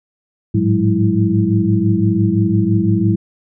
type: tone cluster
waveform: sine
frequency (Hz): 104.4 / 110.3 / 179.9 / 203.3 / 328.2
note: G#2 / A2 / F#3 / G#3 / E4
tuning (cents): +10 / +5 / -48 / -37 / -8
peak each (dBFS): -18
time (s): 0.54-3.16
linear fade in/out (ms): 10
effects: none